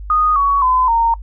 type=tone with pitch steps; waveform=sine; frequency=1238 / 1122.2 / 1017.3 / 922.1 Hz; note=D#6 / C#6 / C6 / A#5; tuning=-9 / +21 / -49 / -19 cents; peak=-11 dBFS; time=0.1-1.14 s; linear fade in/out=2 ms; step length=260 ms; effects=noise-tail reverb RT60 0.1 s tail -24 dB re dry + added 50 Hz sine -27 dBFS peak until 1.22 s